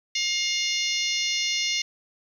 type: harmonic tone with a mistuned harmonic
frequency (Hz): 710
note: F5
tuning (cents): +28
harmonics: 3 / 4 / 5 / 6 / 7 / 8 / 9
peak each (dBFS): -29 / -30 / -31 / -32 / -32 / -33 / -34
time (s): 0.15-1.82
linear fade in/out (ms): 5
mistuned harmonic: 7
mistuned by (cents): +50
effects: 9-bit